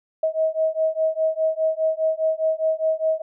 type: beating tone pair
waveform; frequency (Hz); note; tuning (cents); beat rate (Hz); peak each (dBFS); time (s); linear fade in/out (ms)
sine; 634 / 638.9; D#5 / D#5; +32 / +46; 4.9; -22; 0.23-3.22; 5
effects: none